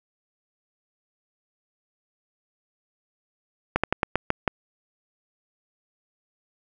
slowing click train, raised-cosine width 0.5 ms, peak -5 dBFS, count 7, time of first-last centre 3.76-4.478 s, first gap 76 ms, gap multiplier 1.18, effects none

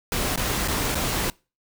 pink noise with dropouts, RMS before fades -25 dBFS, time 0.12-1.3 s, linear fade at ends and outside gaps 1 ms, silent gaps 0.359-0.375 / 0.677-0.682 / 0.947-0.953 s, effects noise-tail reverb RT60 0.3 s tail -24 dB re dry

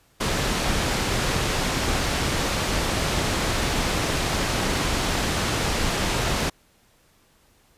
pink low-pass noise, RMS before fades -24 dBFS, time 0.2-6.5 s, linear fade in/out 10 ms, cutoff 7300 Hz, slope 12 dB/octave, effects pink hiss -60 dBFS RMS until 7.77 s + resampled to 32000 Hz

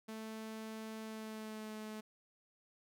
sawtooth tone with pitch glide, 220 to 215.7 Hz, A3 to A3, 0 to -34 cents, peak -40 dBFS, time 0.08-2.01 s, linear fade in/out 10 ms, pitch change -34 cents, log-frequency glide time 1.02-1.72 s, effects none

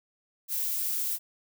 violet noise, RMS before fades -30 dBFS, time 0.48-1.19 s, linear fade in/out 50 ms, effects none

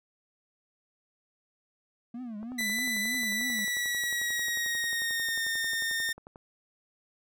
triangle tone with vibrato, 229.4 Hz, A#3, 28 cents flat, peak -34 dBFS, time 2.14-3.65 s, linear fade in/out 5 ms, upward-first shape triangle, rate 3.2 Hz, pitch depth 210 cents each way
click train, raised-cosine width 1 ms, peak -33 dBFS, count 45, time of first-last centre 2.43-6.359 s, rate 11.2 Hz
sawtooth tone with pitch glide, 1991 to 1825.8 Hz, B6 to A#6, +14 to -36 cents, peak -25 dBFS, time 2.58-6.13 s, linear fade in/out 10 ms, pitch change -150 cents, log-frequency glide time 3.17-5.44 s
effects none

